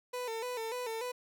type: tone with vibrato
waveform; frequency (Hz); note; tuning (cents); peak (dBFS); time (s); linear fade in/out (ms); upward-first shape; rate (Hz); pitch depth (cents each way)
30% pulse; 472.6; A#4; +24; -33; 0.13-1.12; 10; square; 3.4; 86
effects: none